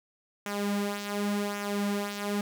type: tone with flanger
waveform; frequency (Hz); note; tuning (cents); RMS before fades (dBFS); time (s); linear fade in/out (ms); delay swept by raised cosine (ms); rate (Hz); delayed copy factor
sawtooth; 203.9; G#3; -32; -31; 0.46-2.41; 2; 0.22 to 4.82; 0.89; -0.6
effects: none